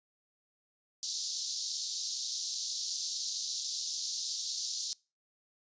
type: band-pass noise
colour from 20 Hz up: white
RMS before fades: -37 dBFS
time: 1.03-4.93 s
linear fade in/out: 0 ms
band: 3900 to 6600 Hz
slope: 48 dB/octave
effects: noise-tail reverb RT60 0.3 s tail -24 dB re dry + resampled to 16000 Hz